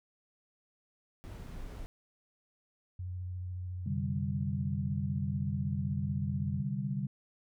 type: noise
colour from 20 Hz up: brown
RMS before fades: -43 dBFS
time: 1.24-1.86 s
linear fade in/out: 0 ms
type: tone with vibrato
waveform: sine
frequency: 90.7 Hz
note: F#2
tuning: 34 cents flat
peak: -36 dBFS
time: 2.99-6.61 s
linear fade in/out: 5 ms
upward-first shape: sine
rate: 14 Hz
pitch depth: 21 cents each way
type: chord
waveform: sine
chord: C suspended second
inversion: none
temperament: equal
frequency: 130.81 / 146.83 / 196 Hz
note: C3 / D3 / G3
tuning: 0 / 0 / 0 cents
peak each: -36 dBFS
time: 3.86-7.07 s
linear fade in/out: 5 ms
effects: none